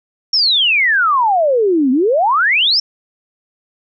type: exponential two-way sweep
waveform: sine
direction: down then up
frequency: 5588 to 246.9 to 5580 Hz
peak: -10 dBFS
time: 0.33-2.8 s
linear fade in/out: 5 ms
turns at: 1.91 s
effects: none